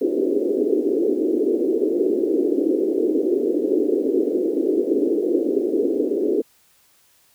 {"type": "band-pass noise", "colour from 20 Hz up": "white", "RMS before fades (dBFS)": -20, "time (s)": [0.01, 6.42], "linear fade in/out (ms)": 10, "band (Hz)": [280, 440], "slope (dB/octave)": 48, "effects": ["white hiss -58 dBFS RMS until 7.34 s"]}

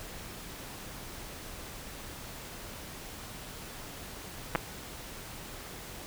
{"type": "clicks", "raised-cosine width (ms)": 0.5, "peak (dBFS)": -12, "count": 2, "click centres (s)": [4.551, 4.557], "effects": ["pink hiss -44 dBFS RMS until 6.06 s"]}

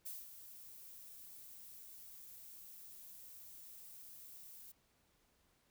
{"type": "noise with ADSR envelope", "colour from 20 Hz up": "violet", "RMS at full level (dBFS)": -45, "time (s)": [0.05, 4.72], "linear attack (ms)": 16, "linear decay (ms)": 190, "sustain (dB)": -10, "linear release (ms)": 8, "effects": ["pink hiss -75 dBFS RMS until 5.7 s"]}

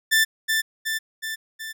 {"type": "tone with echo", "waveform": "sawtooth", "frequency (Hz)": 1771, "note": "A6", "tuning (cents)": 11, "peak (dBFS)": -12, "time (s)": [0.11, 0.25], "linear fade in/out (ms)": 20, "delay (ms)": 370, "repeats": 4, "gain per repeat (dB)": -4, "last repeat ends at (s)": 1.73, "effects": []}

